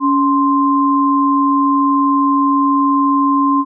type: tone pair together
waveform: sine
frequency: 280.9 / 1046.5 Hz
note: C#4 / C6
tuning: +23 / 0 cents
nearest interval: octave + major seventh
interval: 2277 cents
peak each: -13 dBFS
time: 0-3.65 s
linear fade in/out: 50 ms
effects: none